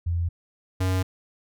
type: tone pair in turn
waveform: sine / square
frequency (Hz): 85.3 / 93.1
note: F2 / F#2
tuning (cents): -40 / +11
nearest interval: major second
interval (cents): 151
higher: second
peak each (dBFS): -22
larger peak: neither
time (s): 0.06-0.29 / 0.8-1.03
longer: neither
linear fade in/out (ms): 10
effects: none